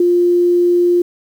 sine tone with ADSR envelope, 351.1 Hz, F4, 9 cents sharp, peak -7 dBFS, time 0-1.02 s, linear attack 4 ms, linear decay 9 ms, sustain -2 dB, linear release 5 ms, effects 7-bit

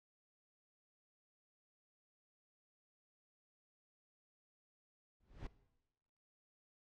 brown noise with exponential growth, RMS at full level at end -41 dBFS, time 5.2-5.47 s, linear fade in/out 5 ms, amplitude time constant 58 ms, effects noise-tail reverb RT60 1.0 s tail -18 dB re dry + low-pass 5000 Hz 12 dB/octave

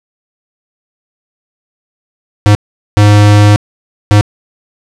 square tone bursts at uneven times, 103.8 Hz, G#2, in tune, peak -3 dBFS, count 3, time 2.46-2.55 / 2.97-3.56 / 4.11-4.21 s, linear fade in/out 0 ms, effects low-pass 8000 Hz 12 dB/octave

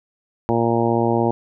harmonic tone, 116.54 Hz, A#2, in tune, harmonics 1 / 2 / 3 / 4 / 5 / 6 / 7 / 8, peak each -24 / -22 / -21 / -24 / -26 / -27 / -25 / -27 dBFS, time 0.49-1.31 s, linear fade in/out 0 ms, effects none

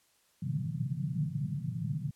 white band-pass noise, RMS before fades -34 dBFS, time 0.42-2.11 s, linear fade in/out 5 ms, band 120 to 170 Hz, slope 48 dB/octave, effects white hiss -69 dBFS RMS until 2.15 s + low-pass 12000 Hz 12 dB/octave

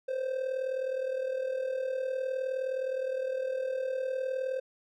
triangle tone with amplitude modulation, 521 Hz, C5, 7 cents flat, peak -25 dBFS, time 0.08-4.6 s, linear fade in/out 10 ms, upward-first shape sine, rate 39.5 Hz, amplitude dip 65%, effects none

